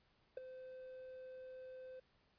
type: tone with ADSR envelope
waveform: triangle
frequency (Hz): 515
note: C5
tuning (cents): -28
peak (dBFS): -36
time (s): 0.37-2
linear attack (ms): 4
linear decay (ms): 10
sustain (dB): -12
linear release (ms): 8
effects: pink hiss -75 dBFS RMS until 2.38 s + resampled to 11025 Hz